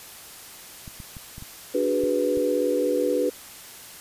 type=clicks; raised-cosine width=5 ms; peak=-27 dBFS; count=7; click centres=0.878 / 1.002 / 1.168 / 1.381 / 1.424 / 2.037 / 2.373 s
type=chord; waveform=sine; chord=G# half-diminished seventh; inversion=second; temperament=equal; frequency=293.7 / 370 / 415.3 / 493.9 Hz; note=D4 / F#4 / G#4 / B4; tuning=0 / 0 / 0 / 0 cents; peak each=-27 / -28 / -28 / -23 dBFS; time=1.74-3.3 s; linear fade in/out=10 ms
effects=white hiss -43 dBFS RMS until 4 s + resampled to 32000 Hz